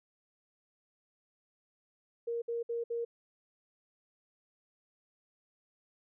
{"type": "tone bursts", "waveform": "sine", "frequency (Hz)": 468, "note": "A#4", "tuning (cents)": 7, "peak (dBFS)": -32, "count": 4, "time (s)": [2.27, 3.05], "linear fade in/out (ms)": 10, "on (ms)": 150, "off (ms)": 60, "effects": []}